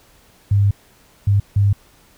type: tone bursts at uneven times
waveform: sine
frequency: 100.5 Hz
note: G2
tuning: 44 cents sharp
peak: -11 dBFS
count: 3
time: 0.51-0.71 / 1.27-1.4 / 1.56-1.73 s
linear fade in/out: 5 ms
effects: pink hiss -52 dBFS RMS until 2.17 s